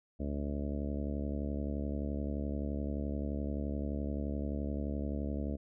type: harmonic tone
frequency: 71.6 Hz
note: D2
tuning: 43 cents flat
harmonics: 1 / 2 / 3 / 4 / 5 / 6 / 7 / 8 / 9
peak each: -36 / -45 / -39 / -41 / -49 / -49 / -48 / -48 / -49 dBFS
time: 0.19-5.57 s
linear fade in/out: 20 ms
effects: none